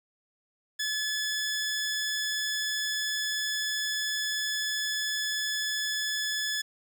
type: tone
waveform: 15% pulse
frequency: 1717 Hz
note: A6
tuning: 43 cents flat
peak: -22 dBFS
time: 0.79-6.62 s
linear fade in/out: 10 ms
effects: none